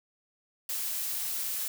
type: noise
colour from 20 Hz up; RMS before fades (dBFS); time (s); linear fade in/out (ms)
blue; -33; 0.69-1.68; 2
effects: none